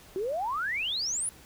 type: exponential sweep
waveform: sine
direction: up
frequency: 361.3 to 10548 Hz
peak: -28 dBFS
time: 0.16-1.29 s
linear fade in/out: 0 ms
effects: added 60 Hz sine -62 dBFS peak until 1.45 s + pink hiss -53 dBFS RMS until 1.45 s